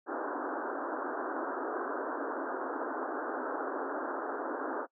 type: band-pass noise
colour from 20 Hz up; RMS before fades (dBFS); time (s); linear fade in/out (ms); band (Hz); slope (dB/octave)
pink; -36; 0.06-4.87; 50; 260 to 1600; 96
effects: noise-tail reverb RT60 0.1 s tail -24 dB re dry